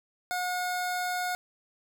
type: tone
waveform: 25% pulse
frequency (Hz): 723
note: F#5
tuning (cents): -40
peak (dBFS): -25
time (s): 0.31-1.35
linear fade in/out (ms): 0
effects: none